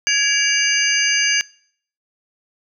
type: tone cluster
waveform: sine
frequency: 1670 / 2306 / 2818 / 4813 / 6230 Hz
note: G#6 / D7 / F7 / D8 / G8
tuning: +9 / -32 / +15 / +42 / -12 cents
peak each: -21 dBFS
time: 0.07-1.41 s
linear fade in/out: 0 ms
effects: noise-tail reverb RT60 0.6 s tail -25 dB re dry